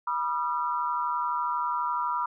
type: tone cluster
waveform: sine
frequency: 974 / 1205 / 1357 Hz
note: B5 / D6 / E6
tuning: -24 / +44 / +50 cents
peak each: -28 / -31 / -33 dBFS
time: 0.07-2.26 s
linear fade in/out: 5 ms
effects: none